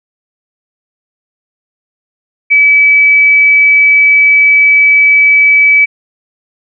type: tone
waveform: sine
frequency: 2293 Hz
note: D7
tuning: 42 cents flat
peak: -3 dBFS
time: 2.5-5.86 s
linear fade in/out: 20 ms
effects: none